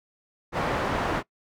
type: low-pass noise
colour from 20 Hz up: white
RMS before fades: -27 dBFS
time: 0.52-1.23 s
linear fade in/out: 50 ms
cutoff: 1100 Hz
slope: 12 dB/octave
effects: noise-tail reverb RT60 0.1 s tail -21 dB re dry